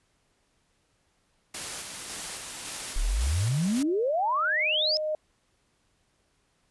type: noise with tremolo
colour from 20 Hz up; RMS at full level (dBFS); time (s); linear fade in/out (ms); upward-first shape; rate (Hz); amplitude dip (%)
white; -35; 1.54-3.83; 5; square; 1.8; 25
type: tone with exponential growth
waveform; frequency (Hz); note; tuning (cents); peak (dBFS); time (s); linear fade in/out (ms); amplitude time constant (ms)
sine; 616; D#5; -17; -25; 2.75-5.15; 2; 520
type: exponential sweep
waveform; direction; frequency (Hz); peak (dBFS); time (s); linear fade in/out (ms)
sine; up; 31.34 to 5274; -23; 2.96-4.97; 0
effects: pink hiss -70 dBFS RMS until 6.7 s + resampled to 24000 Hz